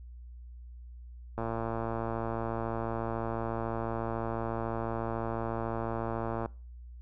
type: click train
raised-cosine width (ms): 1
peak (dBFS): -20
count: 580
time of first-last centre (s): 1.38-6.459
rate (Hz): 114
effects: noise-tail reverb RT60 0.4 s tail -24 dB re dry + added 60 Hz sine -44 dBFS peak until 7.01 s